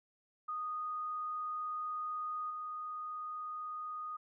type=tone with level steps; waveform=sine; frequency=1238 Hz; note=D#6; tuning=9 cents flat; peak=-36 / -39 dBFS; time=0.48-4.17 s; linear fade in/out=10 ms; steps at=2.5 s; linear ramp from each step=5 ms; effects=none